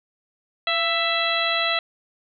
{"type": "harmonic tone with a mistuned harmonic", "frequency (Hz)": 662, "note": "E5", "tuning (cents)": 7, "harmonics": [1, 2, 3, 4, 5, 6], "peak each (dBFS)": [-27, -27, -27, -27, -27, -27], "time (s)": [0.67, 1.79], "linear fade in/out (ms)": 2, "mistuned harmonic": 1, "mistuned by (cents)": 34, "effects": []}